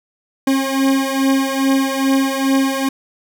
40% pulse beating tone pair, 268.9 / 271.3 Hz, C4 / C#4, +47 / -37 cents, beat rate 2.4 Hz, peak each -15 / -18 dBFS, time 0.47-2.89 s, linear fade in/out 5 ms, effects none

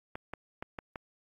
clicks, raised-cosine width 0.5 ms, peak -23 dBFS, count 5, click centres 0.155 / 0.336 / 0.625 / 0.788 / 0.958 s, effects AAC 32 kbps

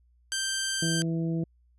10% pulse tone, 1568 Hz, G6, in tune, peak -19 dBFS, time 0.32-1.02 s, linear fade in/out 0 ms
harmonic tone, 164.81 Hz, E3, in tune, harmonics 1 / 2 / 3 / 4, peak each -27 / -32 / -41 / -45 dBFS, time 0.82-1.44 s, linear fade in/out 5 ms
effects added 60 Hz sine -60 dBFS peak until 1.78 s + resampled to 24000 Hz

